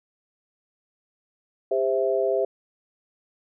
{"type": "chord", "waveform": "sine", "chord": "C major", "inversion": "second", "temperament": "equal with one note detuned", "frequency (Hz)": [400.9, 523.3, 659.3], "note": ["G4", "C5", "E5"], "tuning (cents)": [39, 0, 0], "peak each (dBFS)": [-24, -25, -25], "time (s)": [1.71, 2.45], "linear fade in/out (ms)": 5, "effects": []}